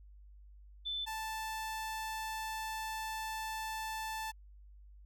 sine / sawtooth tone pair in turn, 3520 / 880 Hz, A7 / A5, 0 / 0 cents, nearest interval 2 octaves, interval 2400 cents, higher first, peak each -35 / -34 dBFS, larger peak second, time 0.85-1.06 / 1.06-4.32 s, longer second, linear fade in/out 20 ms, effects added 50 Hz sine -53 dBFS peak until 5.05 s

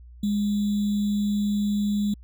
sine tone with sample-and-hold, 205.9 Hz, G#3, 15 cents flat, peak -21 dBFS, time 0.23-2.14 s, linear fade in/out 5 ms, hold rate 3675 Hz, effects added 60 Hz sine -43 dBFS peak until 2.23 s

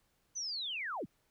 sine linear sweep, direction down, 6170 to 79.4 Hz, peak -36 dBFS, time 0.35-1.06 s, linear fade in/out 20 ms, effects pink hiss -75 dBFS RMS until 1.3 s

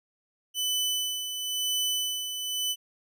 sawtooth tone with tremolo, 3000 Hz, F#7, 23 cents sharp, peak -22 dBFS, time 0.54-2.76 s, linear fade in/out 50 ms, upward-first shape sine, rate 0.98 Hz, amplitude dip 55%, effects none

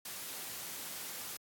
white noise, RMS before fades -43 dBFS, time 0.05-1.37 s, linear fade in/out 5 ms, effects high-pass 100 Hz 12 dB/octave + AAC 64 kbps

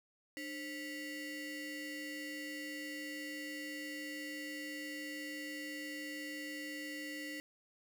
35% pulse ring-modulated tone, 831 Hz, G#5, 1 cent sharp, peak -37 dBFS, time 0.37-7.4 s, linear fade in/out 0 ms, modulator 1130 Hz, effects none

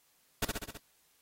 pink noise with echo, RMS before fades -31 dBFS, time 0.42-0.45 s, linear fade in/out 5 ms, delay 65 ms, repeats 5, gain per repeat -3 dB, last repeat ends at 0.775 s, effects white hiss -69 dBFS RMS until 1.21 s + AAC 48 kbps

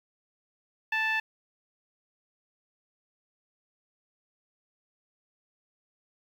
10% pulse tone with low-pass filter, 880 Hz, A5, in tune, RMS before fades -28 dBFS, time 0.92-1.2 s, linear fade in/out 5 ms, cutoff 2200 Hz, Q 6.2, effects 9-bit

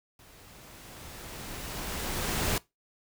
pink noise with level ramp, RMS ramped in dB -55 to -28 dBFS, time 0.19-2.58 s, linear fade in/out 2 ms, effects noise-tail reverb RT60 0.2 s tail -21 dB re dry

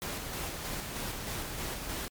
pink noise with tremolo, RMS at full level -36 dBFS, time 0.02-2.08 s, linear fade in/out 0 ms, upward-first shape square, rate 3.2 Hz, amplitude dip 30%, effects MP3 96 kbps

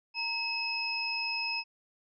sine tone cluster, 925 / 2582 / 5120 Hz, A#5 / E7 / D#8, -14 / -37 / +49 cents, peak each -40 / -33 / -34 dBFS, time 0.14-1.64 s, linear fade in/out 50 ms, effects none

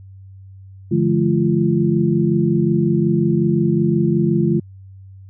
sine tone cluster, 145.2 / 170.7 / 213.3 / 343.8 Hz, D3 / F3 / G#3 / F4, -19 / -39 / +46 / -27 cents, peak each -19 dBFS, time 0.91-4.6 s, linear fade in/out 10 ms, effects added 96 Hz sine -37 dBFS peak until 5.29 s

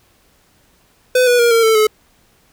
square tone with pitch steps, 504 / 488.2 / 473 / 458.2 / 443.9 / 430 Hz, B4 / B4 / A#4 / A#4 / A4 / A4, +35 / -20 / +25 / -30 / +15 / -40 cents, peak -10 dBFS, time 1.15-1.87 s, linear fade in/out 5 ms, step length 120 ms, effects pink hiss -55 dBFS RMS until 2.52 s

